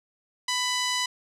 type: tone with low-pass filter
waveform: 5% pulse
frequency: 995 Hz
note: B5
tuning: 13 cents sharp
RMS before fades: -27 dBFS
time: 0.48-1.06 s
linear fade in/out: 5 ms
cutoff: 5700 Hz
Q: 0.74
effects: none